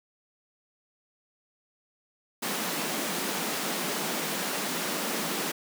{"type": "high-pass noise", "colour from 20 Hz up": "pink", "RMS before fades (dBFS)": -31, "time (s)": [2.42, 5.52], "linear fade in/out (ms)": 10, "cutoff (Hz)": 170, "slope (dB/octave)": 48, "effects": []}